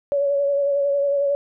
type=tone with vibrato; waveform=sine; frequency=564 Hz; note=C#5; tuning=30 cents sharp; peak=-17 dBFS; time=0.12-1.35 s; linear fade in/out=0 ms; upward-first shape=sine; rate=11 Hz; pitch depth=26 cents each way; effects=none